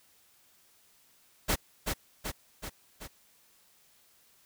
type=noise with echo; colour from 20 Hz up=pink; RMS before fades=-27 dBFS; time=1.48-1.56 s; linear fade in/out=20 ms; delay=380 ms; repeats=4; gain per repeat=-4 dB; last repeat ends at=3.08 s; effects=white hiss -64 dBFS RMS until 4.45 s

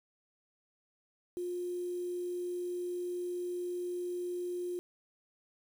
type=tone with quantisation; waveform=sine; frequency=355.3 Hz; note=F4; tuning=30 cents sharp; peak=-34 dBFS; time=1.37-4.79 s; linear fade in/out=0 ms; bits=9; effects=none

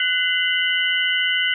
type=tone cluster; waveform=sine; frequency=1490 / 2045 / 2835 / 3009 Hz; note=F#6 / C7 / F7 / F#7; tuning=+12 / -40 / +25 / +28 cents; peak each=-23 / -22 / -27 / -22 dBFS; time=0-1.54 s; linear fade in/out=2 ms; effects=none

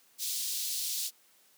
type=high-pass noise; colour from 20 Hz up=pink; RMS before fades=-34 dBFS; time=0.18-1.11 s; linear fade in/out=50 ms; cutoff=3800 Hz; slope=24 dB/octave; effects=white hiss -64 dBFS RMS until 1.57 s + high-pass 150 Hz 12 dB/octave

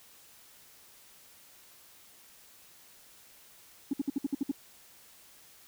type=tone bursts; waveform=sine; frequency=277.7 Hz; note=C#4; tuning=3 cents sharp; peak=-25 dBFS; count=8; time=3.91-4.515 s; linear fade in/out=5 ms; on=24 ms; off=59 ms; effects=tanh soft clip ceiling -22 dBFS + white hiss -57 dBFS RMS until 5.67 s

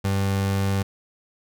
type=tone; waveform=30% pulse; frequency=97.9 Hz; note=G2; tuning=2 cents flat; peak=-18 dBFS; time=0.04-0.83 s; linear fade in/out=10 ms; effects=none

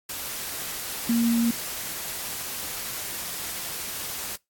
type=tone in noise; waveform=sine; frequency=233.1 Hz; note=A#3; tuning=in tune; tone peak=-19 dBFS; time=1.09-1.51 s; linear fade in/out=5 ms; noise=white; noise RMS=-33 dBFS; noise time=0.09-4.36 s; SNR=+11 dB; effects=noise-tail reverb RT60 0.2 s tail -24 dB re dry + AAC 64 kbps

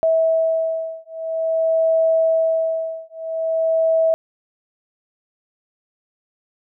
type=beating tone pair; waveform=sine; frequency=649 / 649.49 Hz; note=E5 / E5; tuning=-27 / -26 cents; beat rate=0.49 Hz; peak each=-19 dBFS; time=0.03-4.14 s; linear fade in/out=0 ms; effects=none

